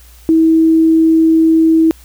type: tone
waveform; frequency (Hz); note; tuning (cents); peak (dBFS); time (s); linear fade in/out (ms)
sine; 323; E4; -35; -6; 0.29-1.91; 0
effects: added 60 Hz sine -39 dBFS peak until 2.04 s + white hiss -45 dBFS RMS until 2.04 s